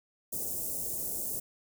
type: band-stop noise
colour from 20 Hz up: white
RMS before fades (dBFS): -35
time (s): 0.32-1.4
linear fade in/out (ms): 10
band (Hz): 600 to 7300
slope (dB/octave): 24
effects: none